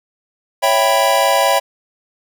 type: chord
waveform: square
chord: C# half-diminished seventh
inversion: none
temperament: equal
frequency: 554.4 / 659.3 / 784 / 987.8 Hz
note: C#5 / E5 / G5 / B5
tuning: 0 / 0 / 0 / 0 cents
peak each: -18 dBFS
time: 0.62-1.6 s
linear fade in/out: 20 ms
effects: none